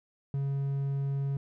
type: tone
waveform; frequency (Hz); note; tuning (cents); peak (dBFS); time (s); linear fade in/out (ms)
triangle; 138.59; C#3; 0; -26; 0.34-1.37; 2
effects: none